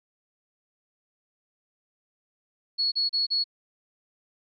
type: tone bursts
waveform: sine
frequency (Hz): 4364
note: C#8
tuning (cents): -28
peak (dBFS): -22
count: 4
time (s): 2.78-3.442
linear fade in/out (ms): 20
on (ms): 140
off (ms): 34
effects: none